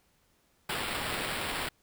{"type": "noise with sample-and-hold", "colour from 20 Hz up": "violet", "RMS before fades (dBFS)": -34, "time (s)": [0.69, 1.69], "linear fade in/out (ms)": 5, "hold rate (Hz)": 6300, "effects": ["pink hiss -69 dBFS RMS until 1.82 s"]}